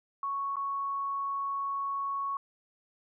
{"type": "tone with dropouts", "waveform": "sine", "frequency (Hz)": 1108.7, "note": "C#6", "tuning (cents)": 0, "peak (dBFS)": -30, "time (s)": [0.23, 2.37], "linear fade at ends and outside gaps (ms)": 2, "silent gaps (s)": [0.558, 0.567], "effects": []}